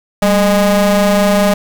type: ring-modulated tone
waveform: 40% pulse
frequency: 207.7 Hz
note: G#3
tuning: in tune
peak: -5 dBFS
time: 0.22-1.54 s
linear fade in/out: 5 ms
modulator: 403 Hz
effects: 7-bit